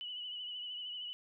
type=tone with vibrato; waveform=sine; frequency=2960 Hz; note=F#7; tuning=in tune; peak=-40 dBFS; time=0.01-1.13 s; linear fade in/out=0 ms; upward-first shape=triangle; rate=13 Hz; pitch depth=49 cents each way; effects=none